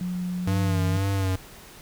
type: tone with pitch glide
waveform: sine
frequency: 180 to 164.11 Hz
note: F#3 to E3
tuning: -47 to -7 cents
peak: -26 dBFS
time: 0.01-0.97 s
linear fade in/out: 0 ms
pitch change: -160 cents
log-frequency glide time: 0.59-0.79 s
type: tone with vibrato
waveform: square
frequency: 96 Hz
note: G2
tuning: 36 cents flat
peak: -23 dBFS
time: 0.47-1.36 s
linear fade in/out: 5 ms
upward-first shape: sine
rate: 2 Hz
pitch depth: 47 cents each way
effects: pink hiss -46 dBFS RMS until 1.81 s